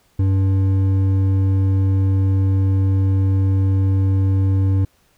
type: tone with hard clipping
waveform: sine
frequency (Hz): 96.2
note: G2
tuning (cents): -32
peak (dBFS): -15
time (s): 0.19-4.85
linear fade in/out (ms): 5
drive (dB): 7
effects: pink hiss -59 dBFS RMS until 5.17 s